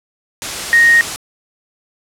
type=tone in noise; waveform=sine; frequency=1864.7 Hz; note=A#6; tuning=in tune; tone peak=-6 dBFS; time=0.73-1.01 s; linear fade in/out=0 ms; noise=white; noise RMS=-22 dBFS; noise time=0.42-1.16 s; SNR=+13 dB; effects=low-pass 9000 Hz 12 dB/octave